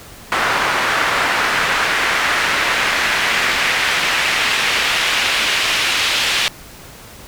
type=noise with band-pass filter sweep; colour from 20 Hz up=pink; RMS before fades=-17 dBFS; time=0.32-6.48 s; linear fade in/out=0 ms; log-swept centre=1400 to 3000 Hz; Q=1.3; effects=pink hiss -38 dBFS RMS until 7.27 s